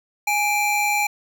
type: tone pair together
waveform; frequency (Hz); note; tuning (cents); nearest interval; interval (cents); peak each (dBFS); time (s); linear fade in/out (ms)
square; 829.9 / 2349; G#5 / D7; -1 / 0; octave + tritone; 1801; -22; 0.27-1.07; 5
effects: none